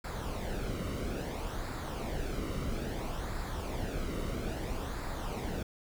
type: noise with flanger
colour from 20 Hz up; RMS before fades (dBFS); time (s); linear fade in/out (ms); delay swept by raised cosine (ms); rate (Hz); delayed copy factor
brown; -36; 0.04-5.63; 5; 0.33 to 1.21; 0.6; -0.55
effects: none